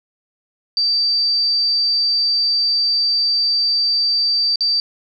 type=tone with dropouts; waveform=sine; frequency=4652 Hz; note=D8; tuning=17 cents flat; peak=-14 dBFS; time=0.77-4.8 s; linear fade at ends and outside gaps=1 ms; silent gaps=4.558-4.607 s; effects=9-bit